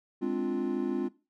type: chord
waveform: triangle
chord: D half-diminished seventh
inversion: second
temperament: equal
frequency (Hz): 207.7 / 261.6 / 293.7 / 349.2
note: Ab3 / C4 / D4 / F4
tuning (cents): 0 / 0 / 0 / 0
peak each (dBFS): -34 / -30 / -33 / -30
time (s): 0.21-1.09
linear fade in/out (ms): 20
effects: noise-tail reverb RT60 0.3 s tail -19 dB re dry